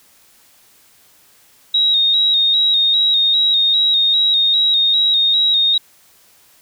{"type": "tone with vibrato", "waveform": "sine", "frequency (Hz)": 3772, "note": "A#7", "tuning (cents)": 20, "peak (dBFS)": -11, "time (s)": [1.74, 5.78], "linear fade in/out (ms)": 5, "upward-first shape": "square", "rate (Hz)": 2.5, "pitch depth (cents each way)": 35, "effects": ["white hiss -51 dBFS RMS until 6.61 s"]}